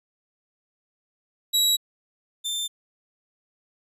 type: tone pair in turn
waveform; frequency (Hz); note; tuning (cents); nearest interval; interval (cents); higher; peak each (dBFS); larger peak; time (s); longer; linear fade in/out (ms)
sawtooth; 3879 / 3570; B7 / A7; -32 / +24; minor second; 144; first; -15 / -23; first; 1.53-1.77 / 2.44-2.68; neither; 20
effects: resampled to 32000 Hz